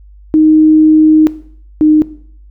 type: tone pair in turn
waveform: sine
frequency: 311.1 / 307 Hz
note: D#4 / D#4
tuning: 0 / -23 cents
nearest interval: unison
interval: 23 cents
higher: first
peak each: -4 dBFS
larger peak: neither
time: 0.34-1.27 / 1.81-2.02 s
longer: first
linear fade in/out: 0 ms
effects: noise-tail reverb RT60 0.6 s tail -17 dB re dry + added 50 Hz sine -35 dBFS peak until 2.5 s